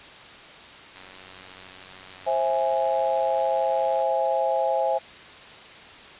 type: click train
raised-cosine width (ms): 0.2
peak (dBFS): -27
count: 287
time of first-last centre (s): 0.96-4.022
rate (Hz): 93.4
type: chord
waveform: sine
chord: C augmented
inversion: none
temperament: equal with one note detuned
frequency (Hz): 530.6 / 659.3 / 830.6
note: C5 / E5 / G#5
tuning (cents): +24 / 0 / 0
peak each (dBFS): -25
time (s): 2.26-4.99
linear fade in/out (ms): 20
effects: white hiss -44 dBFS RMS until 6.19 s + resampled to 8000 Hz